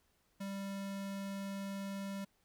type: tone with vibrato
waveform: square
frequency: 196.7 Hz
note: G3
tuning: 6 cents sharp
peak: -40 dBFS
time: 0.4-2.25 s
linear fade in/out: 10 ms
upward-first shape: triangle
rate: 20 Hz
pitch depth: 8 cents each way
effects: pink hiss -75 dBFS RMS until 2.44 s